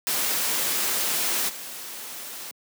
white noise with level steps, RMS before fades -25 / -37 dBFS, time 0.07-2.51 s, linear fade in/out 0 ms, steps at 1.48 s, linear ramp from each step 20 ms, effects high-pass 200 Hz 12 dB/octave

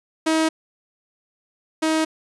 sawtooth tone pair in turn, 318.8 / 316.8 Hz, D#4 / D#4, +42 / +31 cents, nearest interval unison, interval 11 cents, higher first, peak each -13 / -14 dBFS, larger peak first, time 0.26-0.49 / 1.82-2.05 s, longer neither, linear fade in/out 10 ms, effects resampled to 24000 Hz

